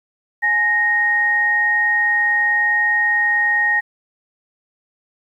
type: tone pair together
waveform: sine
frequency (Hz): 836.2 / 1864.7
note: G#5 / A#6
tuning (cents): +12 / 0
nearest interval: octave + major second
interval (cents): 1388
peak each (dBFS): -24 / -14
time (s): 0.42-3.81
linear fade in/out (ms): 20
effects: 9-bit